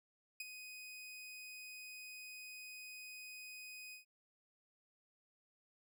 sawtooth tone with ADSR envelope, 2500 Hz, D#7, 8 cents sharp, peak -37 dBFS, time 0.4-4.05 s, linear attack 4 ms, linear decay 26 ms, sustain -9 dB, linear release 120 ms, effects none

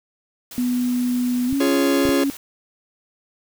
white noise, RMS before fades -37 dBFS, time 0.51-2.37 s, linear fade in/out 2 ms
sine tone with pitch glide, 246.9 to 277.1 Hz, B3 to C#4, 0 to -1 cents, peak -18 dBFS, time 0.58-2.3 s, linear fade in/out 0 ms, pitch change +199 cents, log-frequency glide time 1.47-1.54 s
clicks, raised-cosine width 5 ms, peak -18 dBFS, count 3, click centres 1.528 / 2.054 / 2.091 s
45% pulse chord, Db major, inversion first, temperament just, 346.5 / 415.8 / 554.4 Hz, F4 / Ab4 / Db5, -14 / +2 / 0 cents, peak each -22 / -24 / -24 dBFS, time 1.6-2.24 s, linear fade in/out 5 ms
effects none

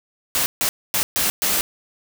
white noise bursts at uneven times, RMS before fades -20 dBFS, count 5, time 0.35-0.46 / 0.61-0.69 / 0.94-1.03 / 1.16-1.3 / 1.42-1.61 s, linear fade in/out 0 ms, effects none

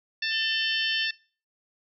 harmonic tone, 890 Hz, A5, 20 cents sharp, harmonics 2 / 3 / 4 / 5 / 6, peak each -30 / -32 / -33 / -34 / -35 dBFS, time 0.22-1.11 s, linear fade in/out 5 ms
sine tone, 3066 Hz, G7, 39 cents flat, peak -29 dBFS, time 0.3-1.08 s, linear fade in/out 50 ms
effects noise-tail reverb RT60 0.4 s tail -23 dB re dry

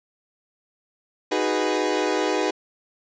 30% pulse chord, G# minor seventh, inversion second, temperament equal, 311.1 / 370 / 415.3 / 493.9 Hz, D#4 / F#4 / G#4 / B4, 0 / 0 / 0 / 0 cents, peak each -24 dBFS, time 1.31-2.51 s, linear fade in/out 10 ms, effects resampled to 16000 Hz

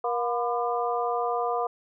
sine tone cluster, 475.9 / 716 / 1004 / 1201 Hz, A#4 / F5 / B5 / D6, +36 / +43 / +28 / +38 cents, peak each -29 / -28 / -32 / -32 dBFS, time 0.04-1.67 s, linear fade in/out 5 ms, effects none

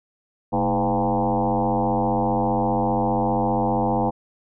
sine tone with frequency modulation, 509 Hz, C5, 48 cents flat, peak -18 dBFS, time 0.52-4.11 s, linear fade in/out 20 ms, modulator 95.1 Hz, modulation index 4.2, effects none

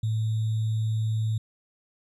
sine tone with sample-and-hold, 110 Hz, A2, in tune, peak -23 dBFS, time 0.03-1.38 s, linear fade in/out 5 ms, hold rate 3675 Hz, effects resampled to 24000 Hz

